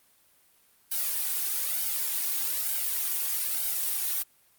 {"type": "noise with flanger", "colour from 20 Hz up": "blue", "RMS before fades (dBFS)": -29, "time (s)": [0.91, 4.23], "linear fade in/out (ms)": 10, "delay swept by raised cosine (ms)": [1.3, 2.8], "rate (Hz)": 1.1, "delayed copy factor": 0.95, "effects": ["white hiss -63 dBFS RMS until 4.58 s", "Opus 32 kbps"]}